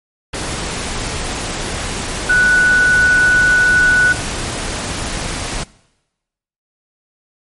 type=tone in noise; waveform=sine; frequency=1480 Hz; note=F#6; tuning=in tune; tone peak=-9 dBFS; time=2.29-4.13 s; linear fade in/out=10 ms; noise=pink; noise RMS=-22 dBFS; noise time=0.33-5.64 s; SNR=+10 dB; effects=noise-tail reverb RT60 1.0 s tail -22 dB re dry + MP3 48 kbps